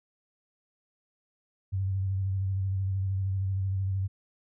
sine tone with vibrato, 96.1 Hz, G2, 34 cents flat, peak -26 dBFS, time 1.72-4.08 s, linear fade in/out 20 ms, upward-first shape square, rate 13 Hz, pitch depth 26 cents each way, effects none

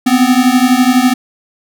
square beating tone pair, 246.9 / 258.9 Hz, B3 / C4, 0 / -18 cents, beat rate 12 Hz, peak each -11 dBFS, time 0.06-1.14 s, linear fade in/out 10 ms, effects none

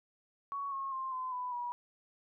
sine tone with pitch steps, 1118 / 1086.2 / 1055.3 / 1025.2 / 996 / 967.7 Hz, C#6 / C#6 / C6 / C6 / B5 / B5, +14 / -36 / +14 / -36 / +14 / -36 cents, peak -35 dBFS, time 0.52-1.72 s, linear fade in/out 0 ms, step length 200 ms, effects none

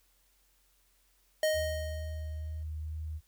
square tone with exponential decay, 622.3 Hz, D#5, in tune, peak -25 dBFS, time 1.43-2.63 s, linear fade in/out 2 ms, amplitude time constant 260 ms
sine tone with vibrato, 77.78 Hz, D#2, in tune, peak -35 dBFS, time 1.53-3.21 s, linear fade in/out 50 ms, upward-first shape triangle, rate 2.2 Hz, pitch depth 15 cents each way
effects added 45 Hz sine -70 dBFS peak until 3.27 s + white hiss -70 dBFS RMS until 3.27 s

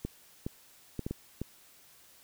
clicks, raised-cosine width 3 ms, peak -21 dBFS, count 6, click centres 0.05 / 0.465 / 0.993 / 1.065 / 1.11 / 1.416 s, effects white hiss -59 dBFS RMS until 2.23 s

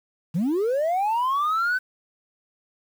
sine linear sweep, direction up, 146.83 to 1532 Hz, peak -18 dBFS, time 0.34-1.79 s, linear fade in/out 20 ms, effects tanh soft clip ceiling -19 dBFS + 8-bit

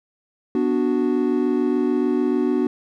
triangle chord, B minor, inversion none, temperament equal, 246.9 / 293.7 / 370 Hz, B3 / D4 / F#4, 0 / 0 / 0 cents, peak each -20 dBFS, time 0.55-2.67 s, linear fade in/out 2 ms, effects none

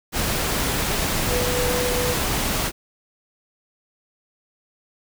sine tone in noise, 493.9 Hz, B4, in tune, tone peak -24 dBFS, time 1.26-2.16 s, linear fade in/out 50 ms, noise pink, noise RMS -23 dBFS, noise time 0.12-2.72 s, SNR -4 dB, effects none

